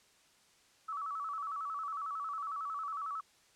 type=tone with vibrato; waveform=sine; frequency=1221 Hz; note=D#6; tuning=33 cents flat; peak=-36 dBFS; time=0.88-3.21 s; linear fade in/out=10 ms; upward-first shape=square; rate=11 Hz; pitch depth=110 cents each way; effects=white hiss -66 dBFS RMS until 3.55 s + low-pass 8000 Hz 12 dB/octave